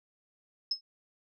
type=tone with exponential decay; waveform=sine; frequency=5180 Hz; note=E8; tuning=31 cents flat; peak=-24 dBFS; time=0.71-0.81 s; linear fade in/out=5 ms; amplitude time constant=21 ms; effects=none